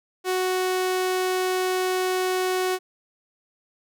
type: tone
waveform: sawtooth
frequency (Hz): 370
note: F#4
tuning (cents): 0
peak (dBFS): -18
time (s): 0.24-2.79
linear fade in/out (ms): 50
effects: none